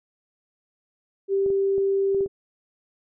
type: tone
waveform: sine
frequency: 392 Hz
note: G4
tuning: in tune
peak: -19 dBFS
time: 1.28-2.28 s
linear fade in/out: 50 ms
type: clicks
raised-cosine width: 2 ms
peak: -25 dBFS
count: 6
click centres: 1.462 / 1.503 / 1.781 / 2.147 / 2.208 / 2.261 s
effects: none